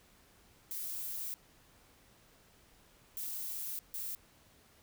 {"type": "noise bursts at uneven times", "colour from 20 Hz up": "violet", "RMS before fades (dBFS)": -40, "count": 3, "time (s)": [[0.71, 1.34], [3.17, 3.79], [3.94, 4.15]], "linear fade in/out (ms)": 0, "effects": ["pink hiss -64 dBFS RMS until 4.82 s"]}